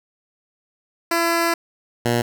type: tone pair in turn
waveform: 10% pulse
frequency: 336.7 / 119.04 Hz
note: E4 / A#2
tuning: +37 / +37 cents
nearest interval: octave + tritone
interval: 1800 cents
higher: first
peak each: -9 dBFS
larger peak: neither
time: 1.11-1.54 / 2.05-2.22 s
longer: first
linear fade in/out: 5 ms
effects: none